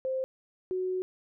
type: tone pair in turn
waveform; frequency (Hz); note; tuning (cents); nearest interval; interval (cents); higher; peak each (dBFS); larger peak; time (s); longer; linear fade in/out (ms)
sine; 523.3 / 370; C5 / F#4; 0 / 0; tritone; 600; first; -28; neither; 0.05-0.24 / 0.71-1.02; second; 0
effects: none